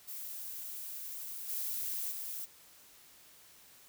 violet noise with level steps, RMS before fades -43 / -37 / -41 dBFS, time 0.07-2.46 s, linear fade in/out 20 ms, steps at 1.48 / 2.1 s, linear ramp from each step 20 ms, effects white hiss -59 dBFS RMS until 3.88 s

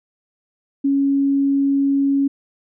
sine tone, 277.2 Hz, C#4, in tune, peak -14 dBFS, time 0.84-2.28 s, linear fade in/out 10 ms, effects none

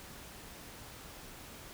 silence, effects pink hiss -50 dBFS RMS until 1.73 s

